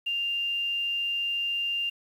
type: tone with quantisation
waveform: sine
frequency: 2794 Hz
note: F7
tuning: in tune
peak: -26 dBFS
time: 0.06-1.9 s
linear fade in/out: 10 ms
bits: 9
effects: none